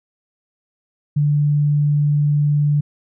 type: tone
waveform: sine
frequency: 146.83 Hz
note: D3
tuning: in tune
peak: -13 dBFS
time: 1.16-2.81 s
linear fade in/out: 10 ms
effects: none